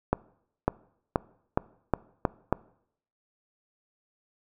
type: accelerating click train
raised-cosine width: 1 ms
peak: -8 dBFS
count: 7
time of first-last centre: 0.13-2.526 s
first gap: 550 ms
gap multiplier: 0.87
effects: noise-tail reverb RT60 0.7 s tail -22 dB re dry